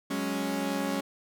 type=chord; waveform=sawtooth; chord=F# suspended second; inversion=none; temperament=equal; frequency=185 / 207.7 / 277.2 Hz; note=F#3 / G#3 / C#4; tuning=0 / 0 / 0 cents; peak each=-32 / -30 / -27 dBFS; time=0.1-1.01 s; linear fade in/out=10 ms; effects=none